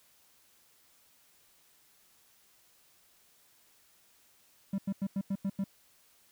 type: tone bursts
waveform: triangle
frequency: 196 Hz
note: G3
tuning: in tune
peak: -27 dBFS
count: 7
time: 4.73-5.641 s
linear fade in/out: 5 ms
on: 53 ms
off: 90 ms
effects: white hiss -65 dBFS RMS until 6.31 s